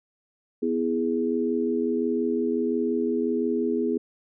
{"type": "chord", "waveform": "sine", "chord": "E major", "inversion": "second", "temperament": "equal with one note detuned", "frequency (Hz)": [248.1, 329.6, 415.3], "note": ["B3", "E4", "G#4"], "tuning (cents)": [8, 0, 0], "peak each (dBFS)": [-26, -28, -26], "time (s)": [0.62, 3.98], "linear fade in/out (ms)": 10, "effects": []}